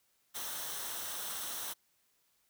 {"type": "noise with comb filter", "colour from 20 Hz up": "white", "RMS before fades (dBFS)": -40, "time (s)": [0.34, 1.74], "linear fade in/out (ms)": 20, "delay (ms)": 0.42, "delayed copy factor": -0.55, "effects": ["white hiss -74 dBFS RMS until 2.49 s"]}